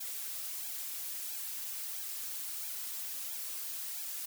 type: noise with flanger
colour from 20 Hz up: blue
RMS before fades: -40 dBFS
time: 0-4.26 s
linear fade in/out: 10 ms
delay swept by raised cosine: 1.2 to 6.7 ms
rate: 1.5 Hz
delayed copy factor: +0.9
effects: none